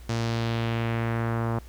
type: tone with low-pass filter sweep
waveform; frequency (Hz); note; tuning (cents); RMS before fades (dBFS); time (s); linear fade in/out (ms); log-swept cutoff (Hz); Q
sawtooth; 115.4; A#2; -17; -27; 0.09-1.59; 5; 6200 to 1100; 1.6
effects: added 60 Hz sine -42 dBFS peak until 1.68 s + pink hiss -54 dBFS RMS until 1.68 s